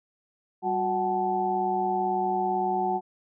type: tone cluster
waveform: sine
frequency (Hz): 192.6 / 365.6 / 750 / 868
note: G3 / F#4 / F#5 / A5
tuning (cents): -30 / -21 / +23 / -24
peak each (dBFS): -34 / -30 / -26 / -30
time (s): 0.62-3.01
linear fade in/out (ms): 50
effects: none